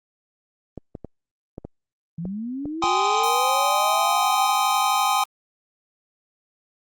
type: clicks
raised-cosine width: 2 ms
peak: -20 dBFS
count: 8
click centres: 0.777 / 0.952 / 1.047 / 1.581 / 1.65 / 2.254 / 2.656 / 2.839 s
type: linear sweep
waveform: sine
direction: up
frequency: 158.9 to 809 Hz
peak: -27 dBFS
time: 2.18-4.53 s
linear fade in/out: 5 ms
type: chord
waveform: square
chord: Ab major seventh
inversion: third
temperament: just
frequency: 778.7 / 830.6 / 1038.3 / 1245.9 Hz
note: G5 / Ab5 / C6 / Eb6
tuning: -12 / 0 / -14 / +2 cents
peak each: -25 dBFS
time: 2.82-5.24 s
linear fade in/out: 5 ms
effects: Opus 24 kbps